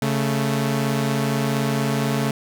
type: tone pair together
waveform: sawtooth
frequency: 138.59 / 220 Hz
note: C#3 / A3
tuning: 0 / 0 cents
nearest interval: minor sixth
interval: 800 cents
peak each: -18 / -19 dBFS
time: 0.02-2.31 s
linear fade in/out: 2 ms
effects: none